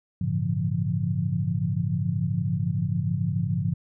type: tone cluster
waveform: sine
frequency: 100.6 / 113.9 / 141.5 / 165.9 / 172.8 Hz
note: G2 / A#2 / C#3 / E3 / F3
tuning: +45 / -40 / +36 / +11 / -18 cents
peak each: -29 / -30 / -28 / -36 / -28 dBFS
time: 0.21-3.74 s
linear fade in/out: 5 ms
effects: none